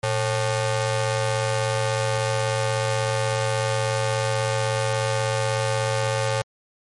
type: ring-modulated tone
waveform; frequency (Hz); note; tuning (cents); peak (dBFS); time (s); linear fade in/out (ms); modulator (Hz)
sawtooth; 329.6; E4; 0; -14; 0.03-6.42; 5; 213
effects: MP3 48 kbps